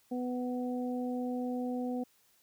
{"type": "harmonic tone", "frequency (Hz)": 248.7, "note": "B3", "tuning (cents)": 12, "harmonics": [1, 2, 3], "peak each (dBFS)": [-33, -39, -43], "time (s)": [0.11, 2.04], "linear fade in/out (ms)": 10, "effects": ["white hiss -68 dBFS RMS until 2.42 s"]}